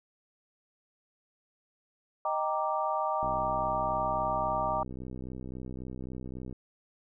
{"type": "chord", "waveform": "sine", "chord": "Eb major seventh", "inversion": "none", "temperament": "equal", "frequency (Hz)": [622.3, 784, 932.3, 1174.7], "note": ["Eb5", "G5", "Bb5", "D6"], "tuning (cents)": [0, 0, 0, 0], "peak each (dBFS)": -33, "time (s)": [2.25, 4.83], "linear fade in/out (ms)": 2}
{"type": "click train", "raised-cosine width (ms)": 3, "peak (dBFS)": -28, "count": 211, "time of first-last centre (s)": [3.23, 6.527], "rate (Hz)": 63.7}
{"effects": []}